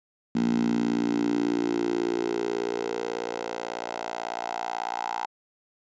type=tone with high-pass filter sweep; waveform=10% pulse; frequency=58.2 Hz; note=A#1; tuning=2 cents flat; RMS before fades=-28 dBFS; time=0.35-5.26 s; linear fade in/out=5 ms; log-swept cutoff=220 to 860 Hz; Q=4.8; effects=resampled to 16000 Hz